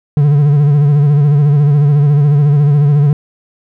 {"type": "tone with vibrato", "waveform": "triangle", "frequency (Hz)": 145.2, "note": "D3", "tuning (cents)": -19, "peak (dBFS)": -4, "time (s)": [0.17, 3.13], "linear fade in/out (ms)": 2, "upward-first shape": "sine", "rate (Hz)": 14, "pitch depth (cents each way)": 63, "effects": []}